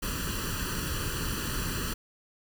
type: noise with comb filter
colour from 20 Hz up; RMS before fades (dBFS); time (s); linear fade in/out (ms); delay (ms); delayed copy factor
pink; -32; 0.02-1.94; 10; 0.68; +0.85
effects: none